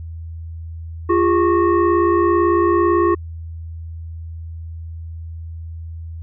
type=tone with frequency modulation; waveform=sine; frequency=346 Hz; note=F4; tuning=16 cents flat; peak=-12 dBFS; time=1.09-3.15 s; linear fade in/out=10 ms; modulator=750 Hz; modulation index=1; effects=added 82 Hz sine -28 dBFS peak until 6.22 s

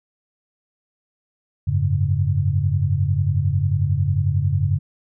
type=tone cluster; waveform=sine; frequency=91.1 / 102.2 / 140.3 Hz; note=F#2 / G#2 / C#3; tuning=-26 / -27 / +21 cents; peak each=-21 dBFS; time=1.67-4.79 s; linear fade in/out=10 ms; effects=none

